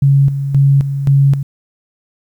sine tone with tremolo, 138.8 Hz, C#3, 3 cents sharp, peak -6 dBFS, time 0.02-1.43 s, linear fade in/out 5 ms, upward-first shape square, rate 1.9 Hz, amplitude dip 65%, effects 8-bit

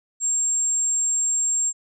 sine tone, 7459 Hz, A#8, in tune, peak -18 dBFS, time 0.2-1.73 s, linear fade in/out 50 ms, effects tanh soft clip ceiling -16 dBFS

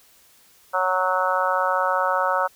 harmonic tone, 185 Hz, F#3, in tune, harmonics 3 / 4 / 5 / 6 / 7 / 8, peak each -25 / -28 / -25 / -28 / -24 / -28 dBFS, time 0.73-2.48 s, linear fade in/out 20 ms, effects white hiss -55 dBFS RMS until 2.55 s

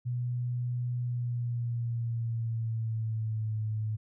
sine tone with pitch glide, 122.5 to 108.51 Hz, B2 to A2, -14 to -24 cents, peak -29 dBFS, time 0.05-3.97 s, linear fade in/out 20 ms, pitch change -210 cents, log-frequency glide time 1-3.58 s, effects none

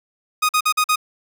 sawtooth tone bursts, 1244.5 Hz, D#6, in tune, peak -11 dBFS, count 5, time 0.42-0.959 s, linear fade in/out 10 ms, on 71 ms, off 46 ms, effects none

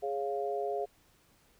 sine chord, Db major, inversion second, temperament equal, 415.3 / 554.4 / 698.5 Hz, Ab4 / Db5 / F5, 0 / 0 / 0 cents, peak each -34 / -38 / -35 dBFS, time 0.02-0.86 s, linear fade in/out 20 ms, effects pink hiss -66 dBFS RMS until 1.59 s

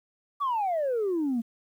sine exponential sweep, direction down, 1174.7 to 221.4 Hz, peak -23 dBFS, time 0.4-1.42 s, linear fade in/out 20 ms, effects tanh soft clip ceiling -22 dBFS + 10-bit

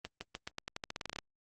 accelerating click train, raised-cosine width 0.2 ms, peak -21 dBFS, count 16, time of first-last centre 0.05-1.187 s, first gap 160 ms, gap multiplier 0.88, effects Opus 24 kbps

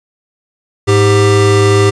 square tone pair together, 104.67 / 395.2 Hz, G#2 / G4, +14 / +14 cents, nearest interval octave + major seventh, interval 2300 cents, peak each -10 dBFS, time 0.87-1.91 s, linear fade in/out 20 ms, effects resampled to 22050 Hz

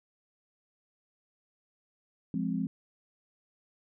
sine chord, F minor, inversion none, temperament equal, 174.61 / 207.7 / 261.6 Hz, F3 / Ab3 / C4, 0 / 0 / 0 cents, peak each -33 dBFS, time 2.34-2.67 s, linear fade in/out 2 ms, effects none

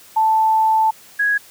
sine tone pair in turn, 880 / 1661.2 Hz, A5 / G#6, 0 / 0 cents, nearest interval major seventh, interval 1100 cents, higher second, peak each -12 / -14 dBFS, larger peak first, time 0.16-0.91 / 1.19-1.38 s, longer first, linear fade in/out 10 ms, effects white hiss -45 dBFS RMS until 1.5 s + high-pass 60 Hz 12 dB/octave

